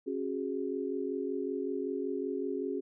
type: chord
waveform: sine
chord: C# suspended fourth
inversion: none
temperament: equal with one note detuned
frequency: 272.7 / 370 / 415.3 Hz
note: C#4 / F#4 / G#4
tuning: -28 / 0 / 0 cents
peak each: -36 / -36 / -36 dBFS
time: 0.06-2.81 s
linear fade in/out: 20 ms
effects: none